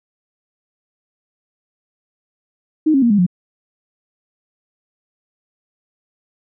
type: tone with pitch steps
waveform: sine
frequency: 311.1 / 270.8 / 235.8 / 205.2 / 178.68 Hz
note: D#4 / C#4 / A#3 / G#3 / F3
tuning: 0 / -40 / +20 / -21 / +40 cents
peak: -10 dBFS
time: 2.86-3.265 s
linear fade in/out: 10 ms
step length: 81 ms
effects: none